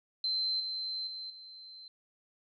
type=tone with level steps; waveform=sine; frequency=4095 Hz; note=C8; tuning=38 cents flat; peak=-29 / -34 / -39 / -47 dBFS; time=0.24-1.88 s; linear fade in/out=2 ms; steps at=0.6 / 1.07 / 1.3 s; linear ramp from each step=2 ms; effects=none